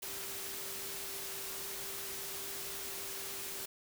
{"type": "tone in noise", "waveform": "sine", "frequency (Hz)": 392, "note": "G4", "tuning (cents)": 0, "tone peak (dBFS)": -52, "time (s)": [0.02, 3.66], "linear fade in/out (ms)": 10, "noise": "white", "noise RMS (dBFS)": -42, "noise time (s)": [0.02, 3.66], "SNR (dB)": -13, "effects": []}